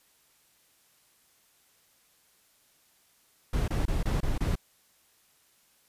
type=noise bursts; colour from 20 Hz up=brown; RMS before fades=-27 dBFS; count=6; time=3.53-4.555 s; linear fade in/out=5 ms; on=150 ms; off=25 ms; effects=white hiss -65 dBFS RMS until 5.88 s + resampled to 32000 Hz